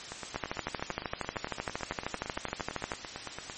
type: two click trains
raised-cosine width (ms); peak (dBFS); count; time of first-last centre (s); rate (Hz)
0.5; -16 / -22; 34 / 31; 0.36-2.918 / 0.12-3.498; 12.9 / 8.88
effects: white hiss -43 dBFS RMS until 3.57 s + MP3 32 kbps